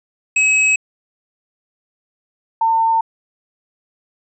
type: tone pair in turn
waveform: square / sine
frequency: 2560 / 902.7 Hz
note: D#7 / A5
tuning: +49 / +44 cents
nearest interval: octave + tritone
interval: 1805 cents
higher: first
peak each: -12 dBFS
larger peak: neither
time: 0.36-0.76 / 2.61-3.01 s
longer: neither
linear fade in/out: 5 ms
effects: resampled to 22050 Hz